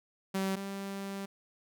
sawtooth tone pair in turn, 192.4 / 196.67 Hz, G3 / G3, -32 / +6 cents, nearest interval unison, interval 38 cents, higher second, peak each -26 / -33 dBFS, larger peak first, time 0.34-0.56 / 0.56-1.26 s, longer second, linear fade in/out 10 ms, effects none

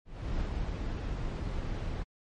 brown noise with ADSR envelope, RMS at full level -31 dBFS, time 0.05-2.04 s, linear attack 350 ms, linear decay 61 ms, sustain -3 dB, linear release 21 ms, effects low-pass 5000 Hz 12 dB/octave + MP3 48 kbps

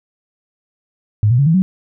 sine tone with pitch steps, 105.3 / 121.66 / 140.56 / 162.39 / 187.62 Hz, G#2 / B2 / C#3 / E3 / F#3, +24 / -26 / +24 / -26 / +24 cents, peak -9 dBFS, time 1.23-1.62 s, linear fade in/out 0 ms, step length 78 ms, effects none

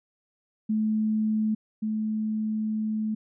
sine tone pair in turn, 216.5 / 216.5 Hz, A3 / A3, -28 / -28 cents, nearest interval unison, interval 0 cents, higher neither, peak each -22 / -25 dBFS, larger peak first, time 0.69-1.55 / 1.82-3.15 s, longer second, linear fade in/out 10 ms, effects none

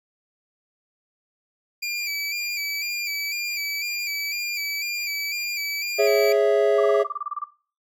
25% pulse tone with vibrato, 2349 Hz, D7, in tune, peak -22 dBFS, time 1.82-6.33 s, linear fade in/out 10 ms, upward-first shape square, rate 2 Hz, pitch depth 38 cents each way
triangle chord, C# minor, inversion second, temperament equal, 415.3 / 554.4 / 659.3 Hz, G#4 / C#5 / E5, 0 / 0 / 0 cents, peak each -17 / -20 / -18 dBFS, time 5.98-7.04 s, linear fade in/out 20 ms
sine tone bursts, 1178 Hz, D6, 5 cents sharp, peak -24 dBFS, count 13, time 6.78-7.442 s, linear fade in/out 5 ms, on 26 ms, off 27 ms
effects noise-tail reverb RT60 0.4 s tail -19 dB re dry

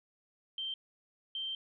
sine tone bursts at uneven times, 3136 Hz, G7, in tune, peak -35 dBFS, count 2, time 0.58-0.74 / 1.35-1.55 s, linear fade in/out 2 ms, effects none

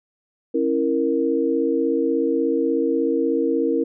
sine chord, A# diminished, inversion first, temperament equal with one note detuned, 273.1 / 329.6 / 466.2 Hz, C#4 / E4 / A#4, -26 / 0 / 0 cents, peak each -23 / -22 / -21 dBFS, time 0.54-3.84 s, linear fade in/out 10 ms, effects none

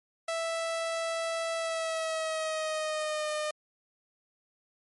sawtooth tone with pitch glide, 659.3 to 608.1 Hz, E5 to D#5, 0 to -40 cents, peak -26 dBFS, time 0.28-3.51 s, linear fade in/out 5 ms, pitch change -140 cents, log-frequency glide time 1.56-3.3 s, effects MP3 48 kbps

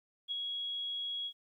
sine tone with ADSR envelope, 3322 Hz, G#7, in tune, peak -32 dBFS, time 0.28-1.33 s, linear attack 35 ms, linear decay 14 ms, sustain -3 dB, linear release 69 ms, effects 12-bit

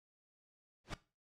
pink noise with exponential growth, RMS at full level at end -35 dBFS, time 0.84-0.94 s, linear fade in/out 5 ms, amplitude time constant 20 ms, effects noise-tail reverb RT60 0.3 s tail -17 dB re dry + low-pass 5000 Hz 12 dB/octave

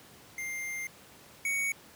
square tone pair in turn, 2100 / 2234 Hz, C7 / C#7, +6 / +13 cents, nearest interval minor second, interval 107 cents, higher second, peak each -35 / -29 dBFS, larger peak second, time 0.38-0.87 / 1.45-1.72 s, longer first, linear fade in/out 2 ms, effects pink hiss -54 dBFS RMS until 1.95 s + high-pass 100 Hz 12 dB/octave

